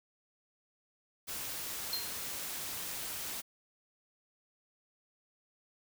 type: noise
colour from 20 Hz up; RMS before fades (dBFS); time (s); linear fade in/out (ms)
white; -40; 1.27-3.42; 20
type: tone with exponential decay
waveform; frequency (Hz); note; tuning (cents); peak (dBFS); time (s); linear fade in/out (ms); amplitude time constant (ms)
square; 4186; C8; 0; -31; 1.93-2.19; 2; 55
effects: none